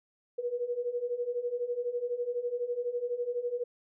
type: beating tone pair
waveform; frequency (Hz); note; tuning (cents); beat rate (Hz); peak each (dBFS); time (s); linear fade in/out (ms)
sine; 477.2 / 489.2; A#4 / B4; +41 / -16; 12; -35 / -32; 0.38-3.64; 10
effects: none